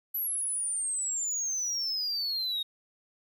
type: exponential sweep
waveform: sine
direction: down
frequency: 11960 to 3727 Hz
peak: -26 dBFS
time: 0.14-2.63 s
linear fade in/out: 10 ms
effects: tanh soft clip ceiling -28 dBFS + 10-bit